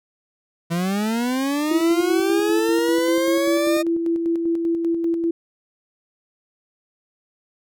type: linear sweep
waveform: 40% pulse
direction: up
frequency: 164.81 to 616 Hz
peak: -19 dBFS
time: 0.7-3.83 s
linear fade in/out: 20 ms
type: tone with tremolo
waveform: sine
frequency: 334.6 Hz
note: E4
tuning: 26 cents sharp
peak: -17 dBFS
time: 1.71-5.31 s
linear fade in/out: 5 ms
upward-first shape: square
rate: 5.1 Hz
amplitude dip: 35%
effects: none